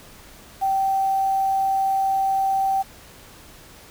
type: tone with quantisation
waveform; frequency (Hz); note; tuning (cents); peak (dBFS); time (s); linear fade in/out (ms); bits
sine; 776; G5; -18; -18; 0.61-2.83; 20; 7
effects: pink hiss -46 dBFS RMS until 3.9 s